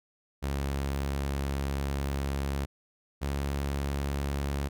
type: tone pair in turn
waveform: sawtooth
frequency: 69.3 / 70.11 Hz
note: C#2 / C#2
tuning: 0 / +20 cents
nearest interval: unison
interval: 20 cents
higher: second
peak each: -25 dBFS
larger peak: neither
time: 0.42-2.66 / 3.21-4.69 s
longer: first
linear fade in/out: 20 ms
effects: none